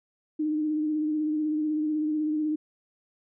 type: tone with vibrato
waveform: sine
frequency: 306 Hz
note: D#4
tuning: 29 cents flat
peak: -24 dBFS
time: 0.39-2.56 s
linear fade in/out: 10 ms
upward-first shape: sine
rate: 16 Hz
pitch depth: 29 cents each way
effects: none